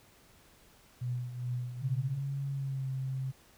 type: tone with tremolo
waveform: sine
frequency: 123.47 Hz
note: B2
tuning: in tune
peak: -30 dBFS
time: 1.01-2.19 s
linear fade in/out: 10 ms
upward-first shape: triangle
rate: 2.4 Hz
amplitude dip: 70%
type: tone with pitch glide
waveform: sine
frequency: 138.59 to 132.33 Hz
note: C#3 to C3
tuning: 0 to +20 cents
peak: -32 dBFS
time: 1.81-3.32 s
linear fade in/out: 20 ms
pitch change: -80 cents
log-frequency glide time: 2.5-2.9 s
effects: pink hiss -61 dBFS RMS until 3.57 s